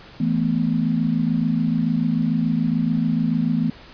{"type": "chord", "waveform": "sine", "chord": "E suspended fourth", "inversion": "none", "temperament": "equal", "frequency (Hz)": [164.81, 220, 246.9], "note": ["E3", "A3", "B3"], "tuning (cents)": [0, 0, 0], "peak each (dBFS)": -22, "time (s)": [0.2, 3.7], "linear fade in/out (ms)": 5, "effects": ["pink hiss -44 dBFS RMS until 3.93 s", "resampled to 11025 Hz"]}